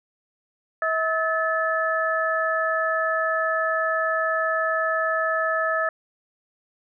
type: tone cluster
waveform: sine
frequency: 644 / 1289 / 1737 Hz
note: E5 / E6 / A6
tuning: -41 / -39 / -23 cents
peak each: -25 dBFS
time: 0.82-5.89 s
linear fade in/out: 2 ms
effects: none